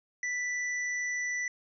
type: tone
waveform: square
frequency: 1975.5 Hz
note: B6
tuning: in tune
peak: -31 dBFS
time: 0.23-1.48 s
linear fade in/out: 2 ms
effects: resampled to 16000 Hz